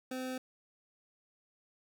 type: tone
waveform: 25% pulse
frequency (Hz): 257.3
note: C4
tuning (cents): -29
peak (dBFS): -33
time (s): 0.11-0.38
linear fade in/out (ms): 5
effects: none